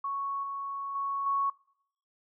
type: tone with level steps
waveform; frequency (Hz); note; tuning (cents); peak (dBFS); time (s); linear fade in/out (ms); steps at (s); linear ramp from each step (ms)
sine; 1108.7; C#6; 0; -30 / -33 / -29 / -25; 0.04-1.5; 5; 0.43 / 0.95 / 1.26; 5
effects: noise-tail reverb RT60 0.7 s tail -24 dB re dry